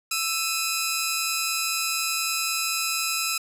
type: tone pair together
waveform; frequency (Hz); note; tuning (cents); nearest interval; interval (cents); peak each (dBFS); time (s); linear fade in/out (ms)
10% pulse; 1325 / 2501; E6 / D#7; +9 / +8; major seventh; 1099; -19 / -18; 0.11-3.38; 5
effects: resampled to 32000 Hz + 9-bit